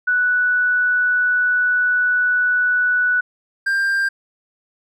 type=tone pair in turn; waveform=sine / triangle; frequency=1480 / 1589.5 Hz; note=F#6 / G6; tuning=0 / +24 cents; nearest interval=minor second; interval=124 cents; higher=second; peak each=-14 dBFS; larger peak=neither; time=0.07-3.21 / 3.66-4.09 s; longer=first; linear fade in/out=10 ms; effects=none